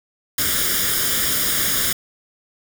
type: noise with comb filter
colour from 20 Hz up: white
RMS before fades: -20 dBFS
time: 0.38-1.93 s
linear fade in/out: 5 ms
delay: 0.58 ms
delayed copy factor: +0.75
effects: none